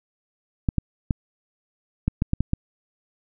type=clicks; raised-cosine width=5 ms; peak=-8 dBFS; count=8; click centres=0.688 / 0.783 / 1.108 / 2.08 / 2.221 / 2.334 / 2.406 / 2.534 s; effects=none